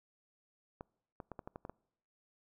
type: clicks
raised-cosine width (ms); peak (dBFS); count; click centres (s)
1; -30; 8; 0.809 / 1.202 / 1.317 / 1.392 / 1.475 / 1.559 / 1.651 / 1.696
effects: noise-tail reverb RT60 0.8 s tail -26 dB re dry